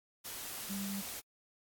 sine tone in noise, 197.7 Hz, G3, 15 cents sharp, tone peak -37 dBFS, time 0.69-1.02 s, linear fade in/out 20 ms, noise white, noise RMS -43 dBFS, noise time 0.24-1.21 s, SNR +3 dB, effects AAC 64 kbps

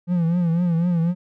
triangle tone with vibrato, 171.2 Hz, F3, 34 cents flat, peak -15 dBFS, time 0.07-1.15 s, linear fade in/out 50 ms, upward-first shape triangle, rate 4 Hz, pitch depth 98 cents each way, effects none

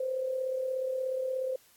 sine tone with amplitude modulation, 519 Hz, C5, 14 cents flat, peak -27 dBFS, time 0-1.56 s, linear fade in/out 5 ms, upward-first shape sine, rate 36.8 Hz, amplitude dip 50%, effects white hiss -62 dBFS RMS until 1.76 s + AAC 64 kbps

